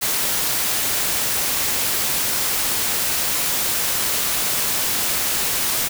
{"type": "noise", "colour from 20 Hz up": "white", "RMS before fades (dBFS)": -21, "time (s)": [0.01, 5.89], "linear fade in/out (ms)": 20, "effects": []}